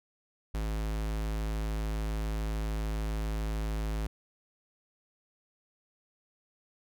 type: tone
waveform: square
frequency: 53.5 Hz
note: A1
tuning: 48 cents flat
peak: -31 dBFS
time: 0.54-4.07 s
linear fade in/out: 5 ms
effects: none